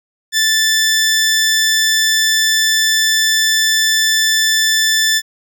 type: tone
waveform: 15% pulse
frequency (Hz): 1760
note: A6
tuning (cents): 0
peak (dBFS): -5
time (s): 0.32-5.22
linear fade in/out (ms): 50
effects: none